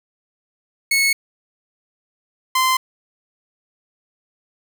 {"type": "tone pair in turn", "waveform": "sawtooth", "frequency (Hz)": [2197, 1036.8], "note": ["C#7", "C6"], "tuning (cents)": [-16, -16], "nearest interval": "octave + minor second", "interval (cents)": 1300, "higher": "first", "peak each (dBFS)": -11, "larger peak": "neither", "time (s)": [[0.91, 1.13], [2.55, 2.77]], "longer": "neither", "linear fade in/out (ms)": 5, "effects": []}